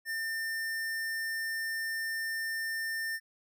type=tone; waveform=square; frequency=1800 Hz; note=A6; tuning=39 cents sharp; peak=-33 dBFS; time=0.05-3.2 s; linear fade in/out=50 ms; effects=none